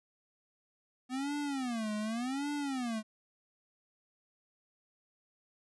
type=tone with vibrato; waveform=square; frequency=248.4 Hz; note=B3; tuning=10 cents sharp; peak=-34 dBFS; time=1.09-3.03 s; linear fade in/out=50 ms; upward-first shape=sine; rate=0.87 Hz; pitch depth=280 cents each way; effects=resampled to 24000 Hz